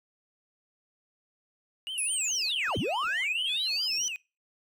triangle tone with vibrato, 2794 Hz, F7, in tune, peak -31 dBFS, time 1.87-4.16 s, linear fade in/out 0 ms, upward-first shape sine, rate 4.7 Hz, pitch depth 200 cents each way
sine linear two-way sweep, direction down then up, 10890 to 73.42 to 6000 Hz, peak -26 dBFS, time 1.98-4.08 s, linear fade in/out 0 ms, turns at 2.78 s
effects noise-tail reverb RT60 0.3 s tail -26 dB re dry + tanh soft clip ceiling -23 dBFS

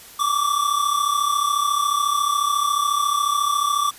square tone pair together, 1140.6 / 1174.7 Hz, C#6 / D6, +49 / 0 cents, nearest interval minor second, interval 51 cents, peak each -23 / -21 dBFS, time 0.19-3.91 s, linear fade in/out 10 ms, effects white hiss -43 dBFS RMS until 3.98 s + resampled to 32000 Hz

